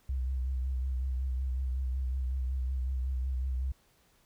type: tone with vibrato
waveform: sine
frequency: 64.5 Hz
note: C2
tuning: 24 cents flat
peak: -29 dBFS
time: 0.09-3.72 s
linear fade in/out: 5 ms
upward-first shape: sine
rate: 5.4 Hz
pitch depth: 49 cents each way
effects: pink hiss -67 dBFS RMS until 4.25 s